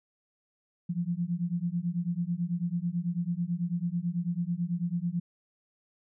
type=beating tone pair; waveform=sine; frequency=168.9 / 178 Hz; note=E3 / F3; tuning=+42 / +33 cents; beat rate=9.1 Hz; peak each=-31 dBFS; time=0.89-5.2 s; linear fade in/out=10 ms; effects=none